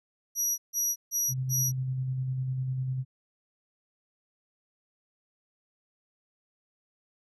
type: tone bursts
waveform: 35% pulse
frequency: 5800 Hz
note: F#8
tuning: 35 cents flat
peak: -23 dBFS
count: 4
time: 0.35-1.72 s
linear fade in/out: 50 ms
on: 230 ms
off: 150 ms
type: tone with tremolo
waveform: sine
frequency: 130 Hz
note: C3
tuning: 11 cents flat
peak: -27 dBFS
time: 1.28-3.05 s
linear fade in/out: 50 ms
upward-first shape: square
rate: 10 Hz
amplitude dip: 25%
effects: none

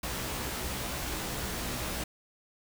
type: noise with comb filter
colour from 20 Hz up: pink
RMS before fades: -35 dBFS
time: 0.03-2.04 s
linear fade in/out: 5 ms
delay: 16 ms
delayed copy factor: +0.6
effects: none

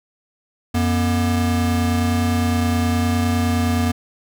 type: tone pair together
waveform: square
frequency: 89.9 / 240 Hz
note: F#2 / B3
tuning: -49 / -49 cents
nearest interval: octave + perfect fourth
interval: 1700 cents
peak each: -20 dBFS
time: 0.74-3.92 s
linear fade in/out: 10 ms
effects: none

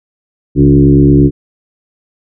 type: tone with frequency modulation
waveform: sine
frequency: 216.7 Hz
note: A3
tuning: 26 cents flat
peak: -3 dBFS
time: 0.55-1.31 s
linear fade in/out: 50 ms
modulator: 69 Hz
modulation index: 2
effects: none

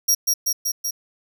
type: tone with echo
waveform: sawtooth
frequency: 5650 Hz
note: F8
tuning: 19 cents sharp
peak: -12 dBFS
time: 0.08-0.15 s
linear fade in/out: 10 ms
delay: 190 ms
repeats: 4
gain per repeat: -2 dB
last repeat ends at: 0.91 s
effects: none

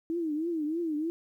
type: tone with vibrato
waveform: sine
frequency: 320 Hz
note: D#4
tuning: 49 cents sharp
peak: -28 dBFS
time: 0.1-1.1 s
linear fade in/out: 0 ms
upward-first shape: triangle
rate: 3.2 Hz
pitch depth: 160 cents each way
effects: 11-bit

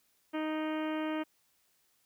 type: harmonic tone with a mistuned harmonic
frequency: 311.1 Hz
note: D#4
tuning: in tune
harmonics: 1 / 2 / 3 / 4 / 5 / 6 / 7 / 8 / 9 / 10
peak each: -33 / -39 / -43 / -45 / -47 / -49 / -50 / -51 / -52 / -53 dBFS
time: 0.33-1.24 s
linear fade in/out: 20 ms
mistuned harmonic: 8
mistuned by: -26 cents
effects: white hiss -72 dBFS RMS until 2.05 s

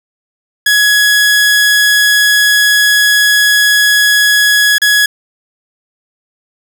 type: tone with dropouts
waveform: sawtooth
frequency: 1678 Hz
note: G#6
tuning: 17 cents sharp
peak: -3 dBFS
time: 0.66-5.06 s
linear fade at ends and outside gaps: 5 ms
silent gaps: 4.783-4.817 s
effects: none

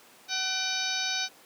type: harmonic tone with a mistuned harmonic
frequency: 755 Hz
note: F#5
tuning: 35 cents sharp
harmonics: 1 / 2 / 3 / 4 / 5 / 6 / 7 / 8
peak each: -39 / -35 / -36 / -39 / -33 / -35 / -37 / -36 dBFS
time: 0.28-1.29 s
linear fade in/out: 50 ms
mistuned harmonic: 3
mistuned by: +75 cents
effects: pink hiss -54 dBFS RMS until 1.45 s + high-pass 300 Hz 12 dB/octave

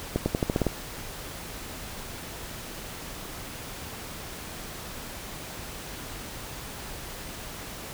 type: accelerating click train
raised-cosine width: 2 ms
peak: -10 dBFS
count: 8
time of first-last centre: 0.16-0.667 s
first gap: 100 ms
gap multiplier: 0.89
effects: pink hiss -39 dBFS RMS until 7.93 s

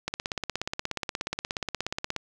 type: click train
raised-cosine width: 0.2 ms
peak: -12 dBFS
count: 36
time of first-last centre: 0.08-2.163 s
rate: 16.8 Hz
effects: 9-bit

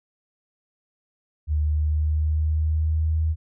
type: tone with pitch glide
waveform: sine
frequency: 75.6 to 79.31 Hz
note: D#2 to D#2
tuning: -49 to +34 cents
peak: -19 dBFS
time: 1.47-3.36 s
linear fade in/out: 50 ms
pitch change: +83 cents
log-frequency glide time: 1.62-3.21 s
effects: none

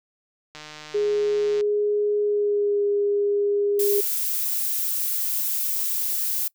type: click train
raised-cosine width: 0.2 ms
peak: -22 dBFS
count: 162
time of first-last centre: 0.55-1.609 s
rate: 152 Hz
type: tone with pitch glide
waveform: sine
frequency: 415.3 to 407.5 Hz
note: G#4 to G#4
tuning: 0 to -33 cents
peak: -19 dBFS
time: 0.94-4.01 s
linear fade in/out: 10 ms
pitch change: -33 cents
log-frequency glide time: 2.21-2.83 s
type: noise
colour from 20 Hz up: violet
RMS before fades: -25 dBFS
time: 3.79-6.48 s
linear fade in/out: 5 ms
effects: noise-tail reverb RT60 0.1 s tail -24 dB re dry

